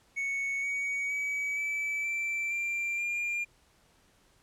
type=tone with pitch steps; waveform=triangle; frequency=2217 / 2247 / 2277 / 2307 / 2338 / 2369 / 2401 Hz; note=C#7 / C#7 / C#7 / D7 / D7 / D7 / D7; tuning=0 / +23 / +46 / -31 / -8 / +14 / +38 cents; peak=-28 dBFS; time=0.16-3.45 s; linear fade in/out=20 ms; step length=470 ms; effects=pink hiss -65 dBFS RMS until 4.42 s + low-pass 11000 Hz 12 dB/octave